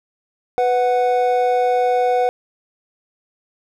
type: tone pair together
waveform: triangle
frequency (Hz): 496.4 / 737.5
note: B4 / F#5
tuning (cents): +9 / -6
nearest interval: perfect fifth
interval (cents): 685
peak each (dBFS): -15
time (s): 0.58-2.29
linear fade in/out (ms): 0
effects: none